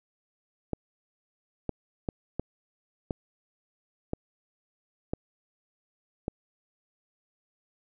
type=clicks; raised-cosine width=2 ms; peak=-16 dBFS; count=8; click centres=0.733 / 1.693 / 2.088 / 2.396 / 3.108 / 4.134 / 5.135 / 6.281 s; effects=none